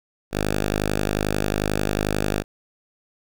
5% pulse tone, 51.2 Hz, G#1, 24 cents flat, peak -10 dBFS, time 0.31-2.44 s, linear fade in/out 50 ms, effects none

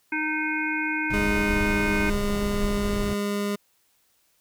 harmonic tone, 308.9 Hz, D#4, 12 cents flat, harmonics 1 / 3 / 5 / 7 / 8, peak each -29 / -34 / -29 / -30 / -32 dBFS, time 0.12-2.1 s, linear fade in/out 5 ms
brown noise, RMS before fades -29 dBFS, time 1.1-3.14 s, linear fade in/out 5 ms
25% pulse tone with pitch glide, 205.9 to 203.9 Hz, G#3 to G#3, -15 to -32 cents, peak -21 dBFS, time 1.13-3.56 s, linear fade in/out 10 ms, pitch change -17 cents, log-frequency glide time 1.29-1.78 s
effects white hiss -66 dBFS RMS until 4.4 s

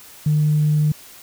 sine tone, 150.9 Hz, D3, 47 cents sharp, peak -13 dBFS, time 0.26-0.92 s, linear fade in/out 5 ms, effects tanh soft clip ceiling -9 dBFS + white hiss -43 dBFS RMS until 1.22 s

